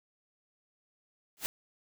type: noise with exponential growth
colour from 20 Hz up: white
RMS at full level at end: -29 dBFS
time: 1.37-1.46 s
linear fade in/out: 0 ms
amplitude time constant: 19 ms
effects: none